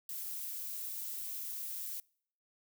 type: noise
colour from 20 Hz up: violet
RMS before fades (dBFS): -41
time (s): 0.09-2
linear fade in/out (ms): 2
effects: noise-tail reverb RT60 0.6 s tail -26 dB re dry